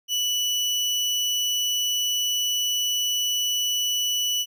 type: tone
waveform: 30% pulse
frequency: 2960 Hz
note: F#7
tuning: in tune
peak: -19 dBFS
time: 0.08-4.46 s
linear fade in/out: 50 ms
effects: none